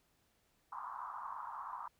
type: band-pass noise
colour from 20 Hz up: pink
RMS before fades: -45 dBFS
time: 0.72-1.88 s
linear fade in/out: 5 ms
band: 920 to 1200 Hz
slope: 48 dB/octave
effects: pink hiss -75 dBFS RMS until 1.99 s